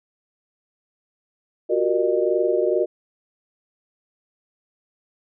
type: tone cluster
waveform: sine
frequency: 358.2 / 380.4 / 468.7 / 609 Hz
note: F4 / F#4 / A#4 / D#5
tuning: +44 / +48 / +9 / -37 cents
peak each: -23 dBFS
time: 1.69-2.86 s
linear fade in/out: 20 ms
effects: none